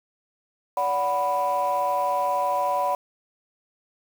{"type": "chord", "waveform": "sine", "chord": "B minor", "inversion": "first", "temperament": "equal with one note detuned", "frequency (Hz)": [574.6, 740, 987.8], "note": ["D5", "F#5", "B5"], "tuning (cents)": [-38, 0, 0], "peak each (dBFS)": [-26, -25, -23], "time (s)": [0.77, 2.95], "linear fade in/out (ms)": 2, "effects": ["tanh soft clip ceiling -15 dBFS", "7-bit"]}